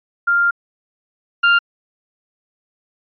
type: tone pair in turn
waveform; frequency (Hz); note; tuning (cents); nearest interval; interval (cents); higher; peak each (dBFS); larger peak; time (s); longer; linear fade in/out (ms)
sine / 35% pulse; 1396.9 / 1396.9; F6 / F6; 0 / 0; unison; 0; neither; -12 / -8; second; 0.27-0.51 / 1.43-1.59; first; 10
effects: resampled to 11025 Hz